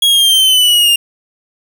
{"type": "linear sweep", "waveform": "45% pulse", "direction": "down", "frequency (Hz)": [3322, 2794], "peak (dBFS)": -7, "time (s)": [0.02, 0.96], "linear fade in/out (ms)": 5, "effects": []}